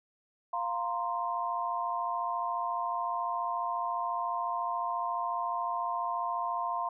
sine chord, F suspended fourth, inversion none, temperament equal, 698.5 / 932.3 / 1046.5 Hz, F5 / Bb5 / C6, 0 / 0 / 0 cents, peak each -35 / -35 / -33 dBFS, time 0.53-6.89 s, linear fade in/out 5 ms, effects none

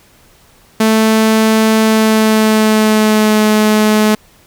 sawtooth tone with pitch glide, 220 to 214 Hz, A3 to A3, 0 to -48 cents, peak -4 dBFS, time 0.8-4.15 s, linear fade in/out 5 ms, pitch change -48 cents, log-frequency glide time 1.81-3.43 s, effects pink hiss -47 dBFS RMS until 4.46 s

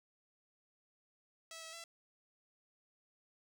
5% pulse tone with pitch steps, 653 / 648 / 670 Hz, E5 / E5 / E5, -17 / -30 / +28 cents, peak -36 dBFS, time 1.51-1.84 s, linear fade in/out 2 ms, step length 110 ms, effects none

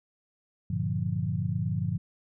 sine chord, G minor seventh, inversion none, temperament equal, 98 / 116.54 / 146.83 / 174.61 Hz, G2 / Bb2 / D3 / F3, 0 / 0 / 0 / 0 cents, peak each -32 dBFS, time 0.7-1.98 s, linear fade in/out 5 ms, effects none

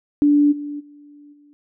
sine tone with level steps, 291.5 Hz, D4, 13 cents flat, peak -11 / -26 / -42 / -48 dBFS, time 0.22-1.53 s, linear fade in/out 0 ms, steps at 0.51 / 0.79 / 1.32 s, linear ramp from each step 20 ms, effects none

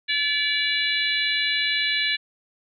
harmonic tone with a mistuned harmonic, 576 Hz, D5, 34 cents flat, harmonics 3 / 4 / 5 / 6 / 7, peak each -27 / -26 / -29 / -29 / -26 dBFS, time 0.08-2.17 s, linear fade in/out 20 ms, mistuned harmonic 7, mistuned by -15 cents, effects none

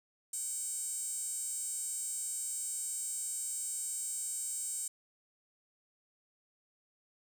sawtooth tone with high-pass filter, 763 Hz, G5, 47 cents flat, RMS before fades -38 dBFS, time 0.33-4.88 s, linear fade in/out 5 ms, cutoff 8100 Hz, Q 8.9, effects none

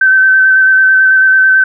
sine tone with vibrato, 1539 Hz, G6, 32 cents flat, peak -4 dBFS, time 0.01-1.64 s, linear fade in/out 5 ms, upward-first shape square, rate 9.1 Hz, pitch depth 13 cents each way, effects none

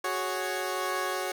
15% pulse chord, F# suspended second, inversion none, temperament equal, 370 / 415.3 / 554.4 Hz, F#4 / G#4 / C#5, 0 / 0 / 0 cents, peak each -26 / -30 / -27 dBFS, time 0.04-1.32 s, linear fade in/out 5 ms, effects none

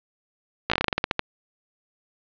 slowing click train, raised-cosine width 0.3 ms, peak -5 dBFS, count 13, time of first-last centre 0.7-1.194 s, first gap 16 ms, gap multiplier 1.16, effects resampled to 11025 Hz + 7-bit

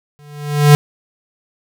square tone with exponential growth, 146.83 Hz, D3, in tune, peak -3 dBFS, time 0.19-0.75 s, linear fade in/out 0 ms, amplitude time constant 120 ms, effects none

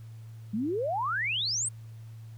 sine exponential sweep, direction up, 196 to 8870 Hz, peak -27 dBFS, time 0.53-1.69 s, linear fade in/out 10 ms, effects added 112 Hz sine -42 dBFS peak until 2.37 s + pink hiss -63 dBFS RMS until 2.37 s

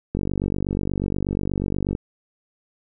click train, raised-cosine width 3 ms, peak -11 dBFS, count 88, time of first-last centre 0.15-1.951 s, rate 48.3 Hz, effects none

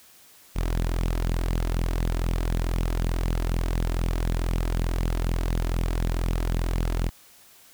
sawtooth tone with flanger, 42.28 Hz, E1, 45 cents sharp, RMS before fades -25 dBFS, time 0.55-7.1 s, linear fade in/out 20 ms, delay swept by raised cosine 0.29 to 3.19 ms, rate 4 Hz, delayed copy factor +0.5, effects white hiss -53 dBFS RMS until 7.73 s

